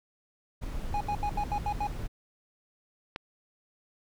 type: noise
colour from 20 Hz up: brown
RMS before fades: -35 dBFS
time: 0.61-2.08 s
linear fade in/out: 20 ms
type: tone bursts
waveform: triangle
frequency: 828 Hz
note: G#5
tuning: 5 cents flat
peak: -26 dBFS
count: 7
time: 0.94-1.87 s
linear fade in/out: 2 ms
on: 66 ms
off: 78 ms
type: click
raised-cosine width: 0.3 ms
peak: -19 dBFS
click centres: 3.161 s
effects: none